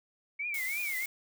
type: tone with vibrato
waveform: sine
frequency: 2217 Hz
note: C#7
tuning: in tune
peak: -32 dBFS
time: 0.39-1.06 s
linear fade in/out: 10 ms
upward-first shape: triangle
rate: 3 Hz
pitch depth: 190 cents each way
type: noise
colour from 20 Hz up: blue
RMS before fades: -40 dBFS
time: 0.54-1.06 s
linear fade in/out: 2 ms
effects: none